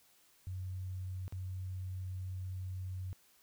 sine tone with dropouts, 92.9 Hz, F#2, 7 cents sharp, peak -38 dBFS, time 0.47-3.13 s, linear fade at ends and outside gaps 0 ms, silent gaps 1.28-1.324 s, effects white hiss -67 dBFS RMS until 3.42 s

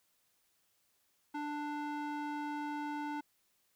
square tone with band-pass filter, 295.3 Hz, D4, 10 cents sharp, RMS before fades -39 dBFS, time 1.34-3.21 s, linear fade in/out 10 ms, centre 850 Hz, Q 1, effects white hiss -75 dBFS RMS until 3.75 s

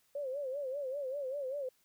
sine tone with vibrato, 546 Hz, C#5, 26 cents flat, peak -35 dBFS, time 0.15-1.69 s, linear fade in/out 5 ms, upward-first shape sine, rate 5.1 Hz, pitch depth 120 cents each way, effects white hiss -72 dBFS RMS until 1.84 s

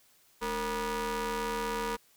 sawtooth ring-modulated tone, 250 Hz, B3, 21 cents sharp, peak -24 dBFS, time 0.41-1.97 s, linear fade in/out 20 ms, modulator 712 Hz, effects white hiss -64 dBFS RMS until 2.16 s

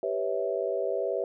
sine chord, C# half-diminished seventh, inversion second, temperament equal with one note detuned, 392 / 493.9 / 554.4 / 652.8 Hz, G4 / B4 / C#5 / E5, 0 / 0 / 0 / -17 cents, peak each -32 dBFS, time 0.03-1.24 s, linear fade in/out 2 ms, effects none

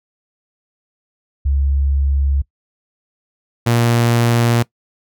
sine / sawtooth tone pair in turn, 69.3 / 117.97 Hz, C#2 / A#2, 0 / +21 cents, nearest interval major sixth, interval 921 cents, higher second, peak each -13 / -8 dBFS, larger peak second, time 1.45-2.42 / 3.66-4.63 s, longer neither, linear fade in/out 10 ms, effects noise-tail reverb RT60 0.1 s tail -21 dB re dry

